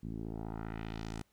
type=tone with low-pass filter sweep; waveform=10% pulse; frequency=55 Hz; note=A1; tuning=in tune; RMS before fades=-41 dBFS; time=0.03-1.22 s; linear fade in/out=5 ms; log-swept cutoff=210 to 9500 Hz; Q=1.4; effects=pink hiss -74 dBFS RMS until 1.32 s